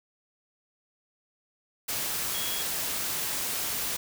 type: tone in noise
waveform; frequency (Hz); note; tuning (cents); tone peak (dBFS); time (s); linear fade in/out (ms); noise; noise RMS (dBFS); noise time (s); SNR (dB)
sine; 3322; G#7; 0; -36; 2.34-2.63; 10; white; -31; 1.88-3.97; -8
effects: none